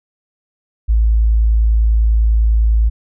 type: tone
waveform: sine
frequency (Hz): 55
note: A1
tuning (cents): 0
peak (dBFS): -9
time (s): 0.88-2.9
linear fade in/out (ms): 20
effects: none